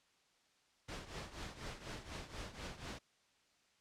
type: noise with tremolo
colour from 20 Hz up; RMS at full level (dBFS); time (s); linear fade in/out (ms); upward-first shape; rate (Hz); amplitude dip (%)
pink; -44; 0.88-2.99; 10; triangle; 4.1; 80
effects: white hiss -73 dBFS RMS until 3.8 s + low-pass 6000 Hz 12 dB/octave

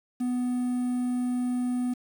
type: tone with quantisation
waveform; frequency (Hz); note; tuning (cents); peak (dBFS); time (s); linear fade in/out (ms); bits
triangle; 247.9; B3; +7; -23; 0.2-1.94; 10; 8
effects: none

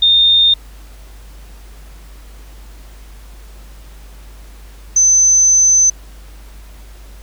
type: tone pair in turn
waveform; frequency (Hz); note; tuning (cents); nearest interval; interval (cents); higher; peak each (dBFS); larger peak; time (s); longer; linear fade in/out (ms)
sine; 3645 / 6130; A#7 / G8; -40 / -40; major sixth; 900; second; -7; neither; 0.02-0.54 / 4.96-5.9; second; 5
effects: added 50 Hz sine -34 dBFS peak until 7.22 s + pink hiss -45 dBFS RMS until 7.22 s

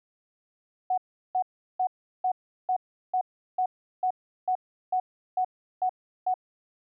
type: tone bursts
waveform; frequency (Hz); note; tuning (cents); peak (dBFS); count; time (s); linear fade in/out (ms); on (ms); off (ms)
sine; 740; F#5; 0; -22; 13; 0.9-6.341; 5; 77; 370
effects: none

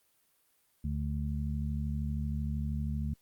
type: harmonic tone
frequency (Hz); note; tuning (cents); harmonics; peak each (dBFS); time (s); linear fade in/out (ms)
72.9; D2; -12; 1 / 2 / 3; -33 / -36 / -38; 0.84-3.14; 5
effects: white hiss -71 dBFS RMS until 3.21 s + Opus 32 kbps

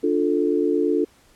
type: chord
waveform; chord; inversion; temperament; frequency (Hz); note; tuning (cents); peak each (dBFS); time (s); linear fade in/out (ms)
sine; D minor; none; just; 293.7 / 352.4 / 440.5; D4 / F4 / A4; 0 / +16 / +2; -22; 0.03-1.05; 10
effects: pink hiss -56 dBFS RMS until 1.35 s + low-pass 12000 Hz 12 dB/octave

